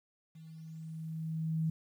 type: tone with level ramp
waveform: sine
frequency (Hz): 160.2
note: E3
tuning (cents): -49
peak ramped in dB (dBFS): -49 to -28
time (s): 0.35-1.7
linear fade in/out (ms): 5
effects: 11-bit